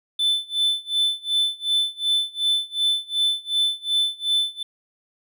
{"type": "tone with tremolo", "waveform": "triangle", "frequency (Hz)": 3520, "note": "A7", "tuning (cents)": 0, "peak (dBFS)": -15, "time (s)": [0.19, 4.63], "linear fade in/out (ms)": 5, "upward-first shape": "sine", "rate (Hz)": 2.7, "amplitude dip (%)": 95, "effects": []}